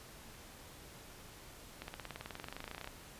accelerating click train, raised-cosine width 0.3 ms, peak -27 dBFS, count 25, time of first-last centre 1.82-2.874 s, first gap 61 ms, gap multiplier 0.97, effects pink hiss -54 dBFS RMS until 3.19 s + resampled to 32000 Hz

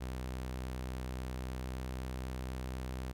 sawtooth tone with pitch glide, 63.6 to 63.97 Hz, C2 to C2, -48 to -38 cents, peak -34 dBFS, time 0-3.13 s, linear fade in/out 20 ms, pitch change +10 cents, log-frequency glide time 1.36-1.84 s, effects none

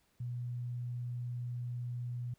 sine tone, 121.9 Hz, B2, 22 cents flat, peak -36 dBFS, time 0.2-2.34 s, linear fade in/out 5 ms, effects pink hiss -73 dBFS RMS until 2.38 s

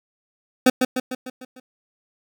25% pulse tone with echo, 255.5 Hz, C4, 41 cents flat, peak -7 dBFS, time 0.66-0.7 s, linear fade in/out 5 ms, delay 150 ms, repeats 6, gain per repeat -5 dB, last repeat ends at 1.6 s, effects none

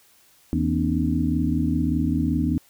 sine tone cluster, 79.9 / 162.1 / 237.5 / 262.6 / 300.8 Hz, D#2 / E3 / A#3 / C4 / D4, +47 / -29 / +33 / +6 / +42 cents, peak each -26 dBFS, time 0.53-2.58 s, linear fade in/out 0 ms, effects white hiss -57 dBFS RMS until 2.69 s

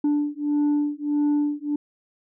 sine beating tone pair, 292.6 / 294.2 Hz, D4 / D4, -6 / +3 cents, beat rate 1.6 Hz, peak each -21 dBFS, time 0.04-1.76 s, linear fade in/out 5 ms, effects tanh soft clip ceiling -17 dBFS

